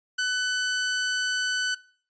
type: tone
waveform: sawtooth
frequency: 1500 Hz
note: F#6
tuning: 23 cents sharp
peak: -20 dBFS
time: 0.18-1.75 s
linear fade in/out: 10 ms
effects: noise-tail reverb RT60 0.5 s tail -22 dB re dry + resampled to 16000 Hz